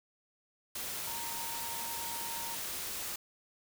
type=tone in noise; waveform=sine; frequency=926 Hz; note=A#5; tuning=12 cents flat; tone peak=-43 dBFS; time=1.07-2.55 s; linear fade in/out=5 ms; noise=white; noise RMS=-39 dBFS; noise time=0.75-3.16 s; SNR=-7 dB; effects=none